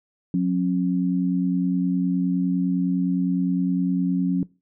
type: tone pair together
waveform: sine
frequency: 181.13 / 270.9 Hz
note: F#3 / C#4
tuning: -37 / -40 cents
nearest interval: perfect fifth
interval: 697 cents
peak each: -20 / -23 dBFS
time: 0.34-4.43 s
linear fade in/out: 2 ms
effects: noise-tail reverb RT60 0.3 s tail -22 dB re dry